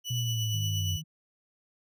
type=tone with tremolo; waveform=30% pulse; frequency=2960 Hz; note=F#7; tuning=in tune; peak=-28 dBFS; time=0.04-1.02 s; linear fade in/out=50 ms; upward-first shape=triangle; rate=8.5 Hz; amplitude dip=45%
type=linear sweep; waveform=sine; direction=down; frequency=123.47 to 92 Hz; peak=-28 dBFS; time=0.1-0.97 s; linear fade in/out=10 ms
type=tone; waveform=sine; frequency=156.1 Hz; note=D#3; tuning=6 cents sharp; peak=-37 dBFS; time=0.53-1.04 s; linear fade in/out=20 ms
effects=none